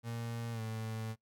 35% pulse tone with pitch glide, 116.54 to 110.96 Hz, A#2 to A2, 0 to +15 cents, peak -36 dBFS, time 0.03-1.16 s, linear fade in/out 50 ms, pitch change -85 cents, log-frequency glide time 0.52-0.61 s, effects noise-tail reverb RT60 0.1 s tail -21 dB re dry

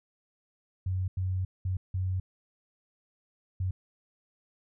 sine tone bursts at uneven times, 93 Hz, F#2, 9 cents sharp, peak -27 dBFS, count 5, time 0.86-1.08 / 1.17-1.45 / 1.65-1.77 / 1.94-2.2 / 3.6-3.71 s, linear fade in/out 5 ms, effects none

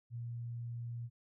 sine tone, 118.3 Hz, A#2, 26 cents sharp, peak -39 dBFS, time 0.1-1.1 s, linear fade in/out 50 ms, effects none

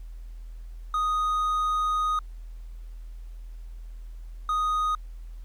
triangle tone pair in turn, 1244.5 / 1244.5 Hz, D#6 / D#6, 0 / 0 cents, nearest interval unison, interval 0 cents, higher neither, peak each -21 dBFS, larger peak neither, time 0.94-2.19 / 4.49-4.95 s, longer first, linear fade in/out 2 ms, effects added 41 Hz sine -37 dBFS peak until 5.44 s + pink hiss -64 dBFS RMS until 5.44 s

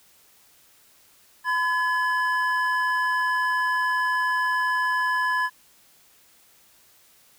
triangle tone pair together, 1010 / 1702.8 Hz, B5 / G#6, +39 / +43 cents, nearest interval major sixth, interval 904 cents, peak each -22 dBFS, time 1.44-5.5 s, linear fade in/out 50 ms, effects white hiss -57 dBFS RMS until 7.38 s

